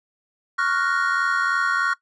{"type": "chord", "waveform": "triangle", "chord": "Gb major seventh", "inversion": "second", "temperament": "equal", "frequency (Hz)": [1108.7, 1396.9, 1480, 1864.7], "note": ["Db6", "F6", "Gb6", "Bb6"], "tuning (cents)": [0, 0, 0, 0], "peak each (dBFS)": [-23, -21, -23, -27], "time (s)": [0.58, 1.94], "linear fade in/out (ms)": 10, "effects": ["noise-tail reverb RT60 0.1 s tail -20 dB re dry", "resampled to 22050 Hz"]}